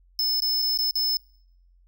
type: tone with dropouts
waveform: square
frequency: 5230 Hz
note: E8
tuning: 15 cents flat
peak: -22 dBFS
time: 0.19-1.17 s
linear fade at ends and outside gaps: 1 ms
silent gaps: 0.403-0.421 / 0.62-0.624 / 0.775-0.788 / 0.91-0.955 s
effects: noise-tail reverb RT60 0.7 s tail -26 dB re dry + added 44 Hz sine -55 dBFS peak until 1.87 s